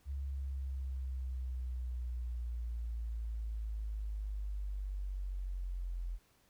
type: linear sweep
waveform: sine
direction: down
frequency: 69.3 to 43 Hz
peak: -36 dBFS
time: 0.05-6.19 s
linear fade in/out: 50 ms
effects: pink hiss -70 dBFS RMS until 6.49 s